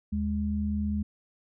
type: tone pair together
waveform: sine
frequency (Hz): 77.78 / 207.6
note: D#2 / G#3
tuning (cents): 0 / 0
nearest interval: octave + perfect fourth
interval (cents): 1700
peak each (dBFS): -30 / -28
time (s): 0.12-1.03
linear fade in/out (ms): 10
effects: none